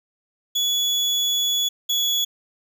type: tone pair in turn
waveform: 35% pulse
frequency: 3400 / 3385 Hz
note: G#7 / G#7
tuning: +40 / +32 cents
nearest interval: unison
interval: 8 cents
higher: first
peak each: -17 dBFS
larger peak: neither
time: 0.55-1.69 / 1.89-2.25 s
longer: first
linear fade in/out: 10 ms
effects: none